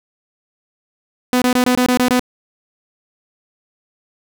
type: tone bursts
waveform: sawtooth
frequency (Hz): 249.9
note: B3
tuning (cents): +21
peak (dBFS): -8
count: 8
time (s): 1.33-2.195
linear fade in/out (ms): 0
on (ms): 88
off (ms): 23
effects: none